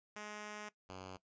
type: tone pair in turn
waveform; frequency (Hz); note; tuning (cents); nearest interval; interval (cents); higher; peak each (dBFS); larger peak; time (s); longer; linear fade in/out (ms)
5% pulse; 210 / 93.54; G#3 / F#2; +19 / +19; octave + major second; 1400; first; -34 / -36; first; 0.16-0.69 / 0.89-1.17; first; 5
effects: noise-tail reverb RT60 0.1 s tail -18 dB re dry + resampled to 16000 Hz